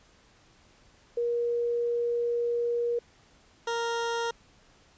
sine / 20% pulse tone pair in turn, 474.7 / 465.7 Hz, A#4 / A#4, +31 / -2 cents, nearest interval unison, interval 33 cents, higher first, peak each -25 / -23 dBFS, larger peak second, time 1.17-2.99 / 3.67-4.31 s, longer first, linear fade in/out 5 ms, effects pink hiss -60 dBFS RMS until 4.97 s + resampled to 16000 Hz

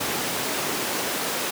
pink noise with high-pass filter sweep, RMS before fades -27 dBFS, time 0-1.51 s, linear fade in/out 10 ms, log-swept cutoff 210 to 320 Hz, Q 0.74, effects none

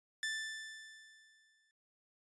sawtooth tone with exponential decay, 1764 Hz, A6, 4 cents sharp, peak -32 dBFS, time 0.23-1.71 s, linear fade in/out 1 ms, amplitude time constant 320 ms, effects noise-tail reverb RT60 0.6 s tail -26 dB re dry + resampled to 22050 Hz

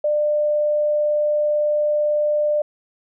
sine tone, 597 Hz, D5, 28 cents sharp, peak -16 dBFS, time 0.04-2.62 s, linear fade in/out 5 ms, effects none

